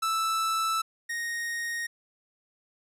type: tone pair in turn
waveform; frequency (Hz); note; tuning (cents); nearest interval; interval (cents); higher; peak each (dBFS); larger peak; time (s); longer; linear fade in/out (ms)
45% pulse; 1318.5 / 1864.6; E6 / A#6; 0 / 0; tritone; 600; second; -25 / -30; first; 0.02-0.82 / 1.09-1.87; first; 10
effects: resampled to 32000 Hz